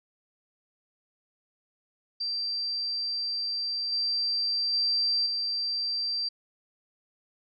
sine tone with level steps, 4699 Hz, D8, in tune, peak -28 / -25 / -23 / -27 dBFS, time 2.2-6.29 s, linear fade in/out 10 ms, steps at 3.92 / 4.73 / 5.26 s, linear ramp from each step 5 ms, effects none

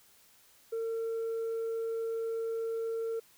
sine tone with tanh clipping, 454.1 Hz, A#4, 45 cents flat, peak -32 dBFS, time 0.72-3.2 s, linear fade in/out 10 ms, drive 1 dB, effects white hiss -62 dBFS RMS until 3.37 s

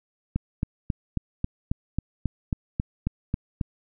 click train, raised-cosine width 5 ms, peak -12 dBFS, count 13, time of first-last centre 0.36-3.612 s, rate 3.69 Hz, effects none

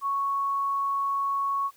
sine tone, 1108.7 Hz, C#6, in tune, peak -24 dBFS, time 0.01-1.71 s, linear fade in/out 50 ms, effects white hiss -59 dBFS RMS until 1.76 s

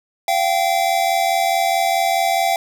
square tone pair together, 688.3 / 773 Hz, F5 / G5, -25 / -24 cents, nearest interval major second, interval 201 cents, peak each -19 dBFS, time 0.28-2.56 s, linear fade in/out 2 ms, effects none

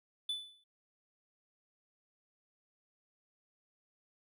triangle tone with exponential decay, 3489 Hz, A7, 15 cents flat, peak -30 dBFS, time 0.29-0.64 s, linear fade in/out 5 ms, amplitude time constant 76 ms, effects none

